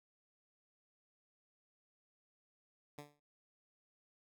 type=tone with exponential decay; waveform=10% pulse; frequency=146.4 Hz; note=D3; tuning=5 cents flat; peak=-37 dBFS; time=2.98-3.2 s; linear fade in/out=5 ms; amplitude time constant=46 ms; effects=none